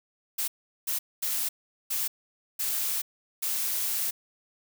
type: noise bursts at uneven times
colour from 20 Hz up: blue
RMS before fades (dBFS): -29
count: 6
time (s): 0.38-0.48 / 0.87-0.99 / 1.22-1.49 / 1.9-2.08 / 2.59-3.02 / 3.42-4.11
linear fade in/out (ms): 10
effects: none